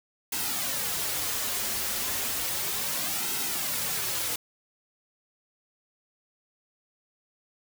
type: noise with flanger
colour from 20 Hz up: white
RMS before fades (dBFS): -30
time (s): 0.32-4.36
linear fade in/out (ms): 5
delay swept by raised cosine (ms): 1.7 to 6.6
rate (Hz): 0.33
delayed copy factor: -0.65
effects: none